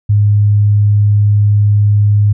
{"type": "tone", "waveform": "sine", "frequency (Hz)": 103.5, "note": "G#2", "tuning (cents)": -5, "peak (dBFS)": -6, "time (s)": [0.09, 2.33], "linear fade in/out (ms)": 10, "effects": []}